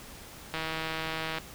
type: click train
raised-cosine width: 0.3 ms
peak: -17 dBFS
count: 136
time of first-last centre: 0.54-1.384 s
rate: 160 Hz
effects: pink hiss -47 dBFS RMS until 1.54 s